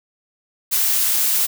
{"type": "noise", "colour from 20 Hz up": "blue", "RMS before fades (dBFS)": -18, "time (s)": [0.71, 1.47], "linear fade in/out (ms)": 20, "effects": []}